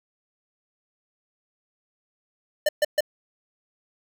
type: tone bursts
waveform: square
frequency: 599 Hz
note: D5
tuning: 34 cents sharp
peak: -18 dBFS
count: 3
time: 2.66-3.007 s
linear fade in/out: 5 ms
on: 29 ms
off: 130 ms
effects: none